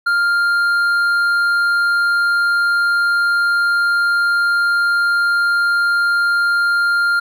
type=tone with hard clipping; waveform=triangle; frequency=1400 Hz; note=F6; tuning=4 cents sharp; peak=-14 dBFS; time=0.06-7.2 s; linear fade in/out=10 ms; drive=8 dB; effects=none